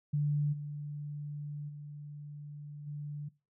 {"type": "tone with level steps", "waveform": "sine", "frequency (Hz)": 146.83, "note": "D3", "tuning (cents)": 0, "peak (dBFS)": [-27, -37, -42, -37], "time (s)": [0.13, 3.29], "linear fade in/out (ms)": 10, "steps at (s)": [0.52, 1.68, 2.86], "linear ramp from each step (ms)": 20, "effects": ["noise-tail reverb RT60 0.3 s tail -21 dB re dry"]}